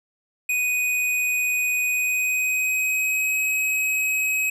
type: tone with pitch glide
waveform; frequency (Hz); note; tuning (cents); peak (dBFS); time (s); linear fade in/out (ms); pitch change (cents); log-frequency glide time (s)
square; 2489 to 2544; D#7 to D#7; 0 to +38; -21; 0.49-4.5; 5; +38; 1.86-3.39
effects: none